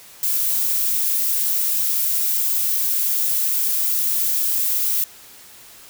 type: noise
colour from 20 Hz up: violet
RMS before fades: -20 dBFS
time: 0.23-5.04 s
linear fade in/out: 2 ms
effects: white hiss -44 dBFS RMS until 5.89 s